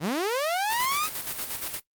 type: linear sweep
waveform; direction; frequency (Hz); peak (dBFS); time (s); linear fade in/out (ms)
sawtooth; up; 132 to 1293; -21; 0-1.09; 50
type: noise with tremolo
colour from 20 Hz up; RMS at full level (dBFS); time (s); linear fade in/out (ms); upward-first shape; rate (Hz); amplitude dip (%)
white; -31; 0.68-1.81; 50; square; 8.5; 50
effects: noise-tail reverb RT60 0.1 s tail -18 dB re dry + Opus 32 kbps